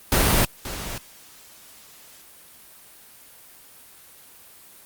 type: noise with echo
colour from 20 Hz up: pink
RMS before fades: -18 dBFS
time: 0.12-0.45 s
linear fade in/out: 2 ms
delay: 530 ms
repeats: 1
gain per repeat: -14 dB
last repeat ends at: 0.98 s
effects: white hiss -48 dBFS RMS until 4.85 s + Opus 32 kbps